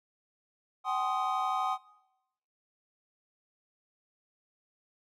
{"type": "chord", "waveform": "triangle", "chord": "Ab dominant seventh", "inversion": "third", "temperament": "equal with one note detuned", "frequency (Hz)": [758.6, 830.6, 1046.5, 1244.5], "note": ["Gb5", "Ab5", "C6", "Eb6"], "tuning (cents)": [43, 0, 0, 0], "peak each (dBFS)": [-31, -36, -33, -31], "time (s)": [0.84, 1.78], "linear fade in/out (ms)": 50, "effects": ["noise-tail reverb RT60 0.9 s tail -21 dB re dry"]}